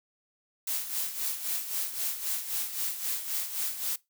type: noise with tremolo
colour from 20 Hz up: blue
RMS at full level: -30 dBFS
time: 0.67-3.96 s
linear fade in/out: 5 ms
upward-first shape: sine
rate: 3.8 Hz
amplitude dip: 65%
effects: noise-tail reverb RT60 0.2 s tail -21 dB re dry